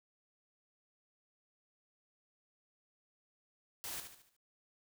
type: noise with echo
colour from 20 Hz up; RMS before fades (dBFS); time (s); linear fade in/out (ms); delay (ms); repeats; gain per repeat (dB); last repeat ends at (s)
white; -43; 3.84-4; 0; 73; 5; -7; 4.365
effects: none